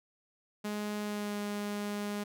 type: tone with pitch glide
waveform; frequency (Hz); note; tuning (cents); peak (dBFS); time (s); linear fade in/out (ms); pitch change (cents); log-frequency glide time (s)
sawtooth; 208.8 to 205.9; G#3 to G#3; +10 to -15; -30; 0.64-2.24; 10; -25; 1.01-1.38
effects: none